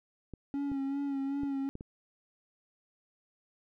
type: clicks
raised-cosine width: 3 ms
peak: -29 dBFS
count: 5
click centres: 0.337 / 0.717 / 1.434 / 1.754 / 1.809 s
type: tone with vibrato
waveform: triangle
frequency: 277.2 Hz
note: C#4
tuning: in tune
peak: -29 dBFS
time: 0.54-1.69 s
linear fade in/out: 0 ms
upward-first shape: sine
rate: 2.6 Hz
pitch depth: 37 cents each way
effects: none